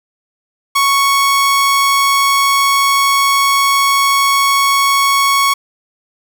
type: tone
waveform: sawtooth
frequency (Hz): 1108.7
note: C#6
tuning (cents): 0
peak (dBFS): -6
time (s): 0.75-5.54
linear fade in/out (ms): 10
effects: none

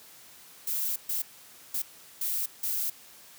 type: noise bursts at uneven times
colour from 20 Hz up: violet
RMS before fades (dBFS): -30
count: 5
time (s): 0.67-0.96 / 1.09-1.22 / 1.74-1.82 / 2.21-2.46 / 2.63-2.9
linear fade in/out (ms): 5
effects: white hiss -52 dBFS RMS until 3.38 s + high-pass 80 Hz 12 dB/octave

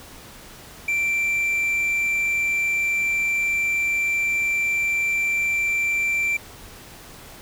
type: tone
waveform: triangle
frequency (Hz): 2349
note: D7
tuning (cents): 0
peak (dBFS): -18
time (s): 0.88-6.37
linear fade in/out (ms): 5
effects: pink hiss -43 dBFS RMS until 7.41 s

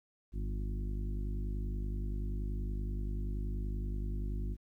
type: harmonic tone with a mistuned harmonic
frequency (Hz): 50.5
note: G#1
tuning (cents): -48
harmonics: 1 / 2 / 3 / 4 / 5 / 6 / 7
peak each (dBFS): -34 / -43 / -48 / -48 / -49 / -54 / -52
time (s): 0.32-4.57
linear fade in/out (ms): 50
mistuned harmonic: 3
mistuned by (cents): +37
effects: 12-bit

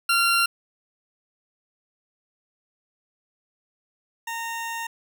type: tone pair in turn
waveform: 20% pulse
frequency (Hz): 1379 / 920.4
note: F6 / A#5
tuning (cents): -22 / -22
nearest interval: perfect fifth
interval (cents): 700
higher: first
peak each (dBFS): -13 / -24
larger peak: first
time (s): 0.09-0.46 / 4.27-4.87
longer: second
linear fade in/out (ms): 5
effects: none

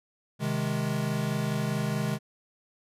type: chord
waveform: square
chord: Ab major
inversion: first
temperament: equal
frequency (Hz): 130.81 / 155.56 / 207.7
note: C3 / Eb3 / Ab3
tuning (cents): 0 / 0 / 0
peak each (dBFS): -32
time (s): 0.39-2.19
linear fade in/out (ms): 50
effects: resampled to 32000 Hz

